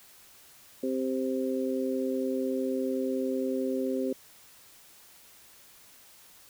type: harmonic tone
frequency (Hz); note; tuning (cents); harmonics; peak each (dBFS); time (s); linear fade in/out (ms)
130.81; C3; 0; 2 / 3 / 4; -30 / -32 / -33; 0.83-4.13; 5
effects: white hiss -55 dBFS RMS until 6.49 s